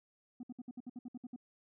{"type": "tone bursts", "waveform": "sine", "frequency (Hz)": 246.5, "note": "B3", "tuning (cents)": -3, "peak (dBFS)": -39, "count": 11, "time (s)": [0.4, 1.362], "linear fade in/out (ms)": 5, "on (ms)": 32, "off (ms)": 61, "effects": ["tanh soft clip ceiling -41 dBFS"]}